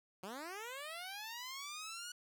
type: linear sweep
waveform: 10% pulse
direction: up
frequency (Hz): 176.6 to 1469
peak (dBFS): -36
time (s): 0.23-2.12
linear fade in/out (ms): 5
effects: none